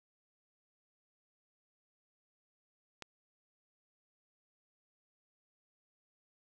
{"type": "click", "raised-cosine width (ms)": 0.2, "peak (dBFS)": -26, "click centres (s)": 3.023, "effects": ["11-bit"]}